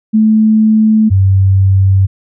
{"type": "tone pair in turn", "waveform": "sine", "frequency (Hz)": [217.6, 96.32], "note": ["A3", "G2"], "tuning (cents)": [-19, -30], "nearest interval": "octave + major second", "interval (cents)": 1411, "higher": "first", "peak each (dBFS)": -5, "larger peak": "neither", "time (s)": [[0.13, 1.1], [1.1, 2.07]], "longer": "neither", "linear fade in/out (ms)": 20, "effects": []}